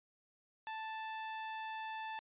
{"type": "tone", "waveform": "sawtooth", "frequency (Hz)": 880, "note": "A5", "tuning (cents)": 0, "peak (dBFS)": -37, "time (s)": [0.67, 2.19], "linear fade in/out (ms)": 0, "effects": ["resampled to 8000 Hz"]}